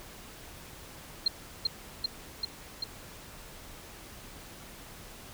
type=tone with echo; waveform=sine; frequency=4186 Hz; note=C8; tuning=in tune; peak=-21 dBFS; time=1.26-1.28 s; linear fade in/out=5 ms; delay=390 ms; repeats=4; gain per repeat=-2 dB; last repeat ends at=2.84 s; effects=pink hiss -48 dBFS RMS until 5.33 s